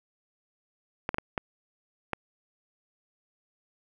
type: clicks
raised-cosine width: 0.5 ms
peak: -13 dBFS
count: 5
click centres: 1.091 / 1.144 / 1.184 / 1.378 / 2.133 s
effects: 9-bit